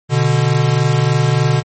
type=tone pair together; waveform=square; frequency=123.47 / 146.83 Hz; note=B2 / D3; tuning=0 / 0 cents; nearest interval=minor third; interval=300 cents; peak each=-15 dBFS; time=0.09-1.63 s; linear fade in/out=50 ms; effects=MP3 32 kbps